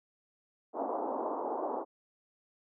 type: band-pass noise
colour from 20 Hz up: white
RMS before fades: -35 dBFS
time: 0.73-1.85 s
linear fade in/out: 50 ms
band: 260 to 1000 Hz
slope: 48 dB/octave
effects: none